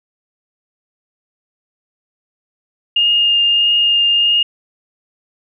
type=tone with vibrato; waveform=sine; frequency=2829 Hz; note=F7; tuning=22 cents sharp; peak=-10 dBFS; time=2.96-4.43 s; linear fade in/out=5 ms; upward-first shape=triangle; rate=1.6 Hz; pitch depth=12 cents each way; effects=none